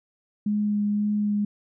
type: tone with vibrato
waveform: sine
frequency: 207.7 Hz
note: G#3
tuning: in tune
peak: -21 dBFS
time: 0.46-1.45 s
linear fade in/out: 5 ms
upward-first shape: sine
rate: 1.9 Hz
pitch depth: 11 cents each way
effects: none